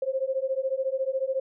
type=beating tone pair; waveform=sine; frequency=523.3 / 537.3 Hz; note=C5 / C5; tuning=0 / +46 cents; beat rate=14 Hz; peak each=-28 dBFS; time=0.02-1.4 s; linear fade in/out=5 ms; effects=none